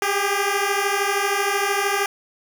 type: beating tone pair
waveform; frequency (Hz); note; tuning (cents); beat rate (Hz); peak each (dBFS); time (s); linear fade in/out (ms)
10% pulse; 394.3 / 407.3; G4 / G#4; +10 / -34; 13; -14; 0.02-2.06; 2
effects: none